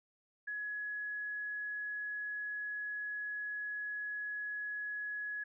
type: tone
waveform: sine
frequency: 1684 Hz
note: G#6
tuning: 24 cents sharp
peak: -37 dBFS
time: 0.47-5.44 s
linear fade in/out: 10 ms
effects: none